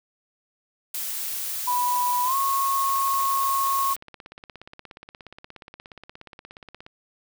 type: noise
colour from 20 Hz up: blue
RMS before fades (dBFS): -30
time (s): 0.94-3.96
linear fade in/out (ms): 5
type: tone with pitch glide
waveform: sine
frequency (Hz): 984 to 1091.8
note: B5 to C#6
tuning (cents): -7 to -27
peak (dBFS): -21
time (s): 1.67-3.94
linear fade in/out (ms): 10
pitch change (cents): +180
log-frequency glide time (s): 2.24-2.35
type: click train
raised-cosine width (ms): 0.3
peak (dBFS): -26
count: 68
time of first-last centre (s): 2.9-6.864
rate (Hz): 16.9
effects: none